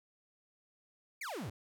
45% pulse exponential sweep, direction down, 2470 to 83.6 Hz, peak -39 dBFS, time 1.21-1.5 s, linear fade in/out 5 ms, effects none

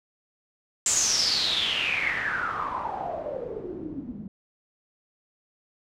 white noise with low-pass filter sweep, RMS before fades -28 dBFS, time 0.86-4.28 s, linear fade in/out 2 ms, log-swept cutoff 7600 to 200 Hz, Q 9, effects none

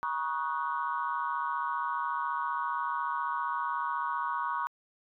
sine chord, D# minor seventh, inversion second, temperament equal with one note detuned, 954.1 / 1108.7 / 1244.5 / 1480 Hz, A#5 / C#6 / D#6 / F#6, +40 / 0 / 0 / 0 cents, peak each -33 / -33 / -38 / -38 dBFS, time 0.03-4.67 s, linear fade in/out 0 ms, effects tanh soft clip ceiling -19 dBFS

